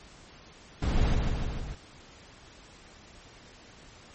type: noise with echo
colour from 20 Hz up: brown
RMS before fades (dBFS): -25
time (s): 0.82-1.15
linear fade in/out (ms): 5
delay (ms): 150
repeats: 4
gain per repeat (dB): -3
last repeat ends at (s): 1.75
effects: pink hiss -52 dBFS RMS until 4.14 s + MP3 32 kbps